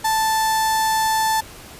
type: tone with notch filter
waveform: sawtooth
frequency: 880 Hz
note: A5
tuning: in tune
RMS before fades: -19 dBFS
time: 0.04-1.41 s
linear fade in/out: 10 ms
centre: 2500 Hz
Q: 1.3
effects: pink hiss -40 dBFS RMS until 1.79 s + resampled to 32000 Hz